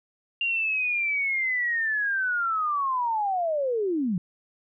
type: linear sweep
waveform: sine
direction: down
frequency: 2794 to 165.3 Hz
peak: -23 dBFS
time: 0.41-4.18 s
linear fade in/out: 2 ms
effects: none